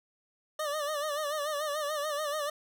25% pulse tone with vibrato, 596 Hz, D5, 25 cents sharp, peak -27 dBFS, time 0.59-2.5 s, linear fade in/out 5 ms, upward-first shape sine, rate 6.9 Hz, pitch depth 80 cents each way, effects none

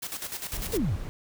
white noise with tremolo, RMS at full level -34 dBFS, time 0.02-0.78 s, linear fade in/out 10 ms, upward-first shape square, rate 10 Hz, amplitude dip 65%
brown noise, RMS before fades -35 dBFS, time 0.53-1.09 s, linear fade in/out 0 ms
sine exponential sweep, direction down, 510 to 72.6 Hz, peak -24 dBFS, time 0.73-0.96 s, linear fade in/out 10 ms
effects none

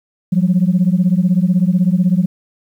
sine beating tone pair, 174.61 / 190.61 Hz, F3 / G3, 0 / -48 cents, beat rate 16 Hz, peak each -12 / -13 dBFS, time 0.32-2.26 s, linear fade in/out 10 ms, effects tanh soft clip ceiling -5 dBFS + 8-bit

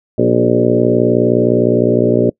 harmonic tone with a mistuned harmonic, 59.7 Hz, A#1, 42 cents sharp, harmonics 2 / 3 / 4 / 5 / 6 / 7 / 8 / 9 / 10, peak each -19 / -22 / -16 / -18 / -16 / -16 / -20 / -20 / -19 dBFS, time 0.18-2.3 s, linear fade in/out 5 ms, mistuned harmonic 6, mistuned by +29 cents, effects noise-tail reverb RT60 0.1 s tail -25 dB re dry

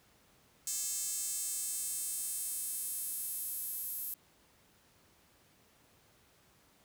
square tone with high-pass filter sweep, 241 Hz, B3, 42 cents flat, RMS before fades -38 dBFS, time 0.67-4.14 s, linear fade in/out 2 ms, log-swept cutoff 7400 to 12000 Hz, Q 2.8, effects pink hiss -66 dBFS RMS until 6.84 s + high-pass 60 Hz 12 dB/octave

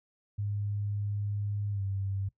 sine tone with pitch glide, 102.5 to 97.76 Hz, G#2 to G2, -22 to -4 cents, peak -30 dBFS, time 0.38-2.29 s, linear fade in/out 10 ms, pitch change -82 cents, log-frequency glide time 1.71-1.82 s, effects noise-tail reverb RT60 0.1 s tail -18 dB re dry

